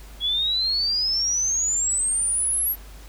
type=exponential sweep; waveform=sine; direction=up; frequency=3322 to 11840 Hz; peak=-20 dBFS; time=0.2-2.76 s; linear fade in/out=50 ms; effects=added 50 Hz sine -40 dBFS peak until 3.08 s + pink hiss -48 dBFS RMS until 3.08 s